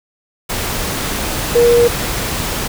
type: tone in noise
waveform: sine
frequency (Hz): 475.1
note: A#4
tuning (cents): +33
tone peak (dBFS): -7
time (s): 1.55-1.88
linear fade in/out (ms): 10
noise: pink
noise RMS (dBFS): -20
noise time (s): 0.49-2.68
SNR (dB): +10
effects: none